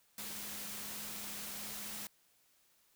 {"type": "tone in noise", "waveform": "sine", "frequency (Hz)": 207.1, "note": "G#3", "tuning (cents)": -5, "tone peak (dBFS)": -55, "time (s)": [0.18, 2.07], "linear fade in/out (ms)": 2, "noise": "white", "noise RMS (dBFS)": -44, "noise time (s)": [0.18, 2.07], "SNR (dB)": -14, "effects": ["white hiss -71 dBFS RMS until 2.95 s"]}